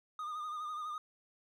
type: tone with vibrato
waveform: triangle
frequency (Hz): 1225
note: D#6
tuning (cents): -27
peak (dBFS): -36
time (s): 0.19-0.98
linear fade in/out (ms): 2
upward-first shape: sine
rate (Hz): 12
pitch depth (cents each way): 46
effects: none